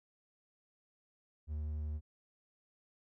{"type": "tone", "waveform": "triangle", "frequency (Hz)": 75.9, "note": "D#2", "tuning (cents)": -42, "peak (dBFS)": -34, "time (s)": [1.47, 2.01], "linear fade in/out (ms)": 50, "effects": []}